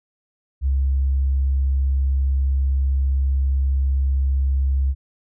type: tone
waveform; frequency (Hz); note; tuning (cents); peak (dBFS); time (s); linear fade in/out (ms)
sine; 67.6; C#2; -43; -15; 0.61-4.95; 50
effects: tanh soft clip ceiling -12 dBFS